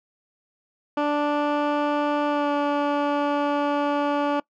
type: tone with pitch glide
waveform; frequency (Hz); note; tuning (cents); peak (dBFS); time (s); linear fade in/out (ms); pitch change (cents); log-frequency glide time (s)
15% pulse; 293.2 to 289.2; D4 to D4; -3 to -27; -14; 0.97-4.4; 5; -24; 2.28-2.51
effects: noise-tail reverb RT60 0.1 s tail -23 dB re dry + low-pass 2000 Hz 12 dB/octave